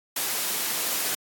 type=noise; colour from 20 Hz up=white; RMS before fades=-27 dBFS; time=0.16-1.15 s; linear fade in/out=5 ms; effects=high-pass 200 Hz 12 dB/octave + AAC 64 kbps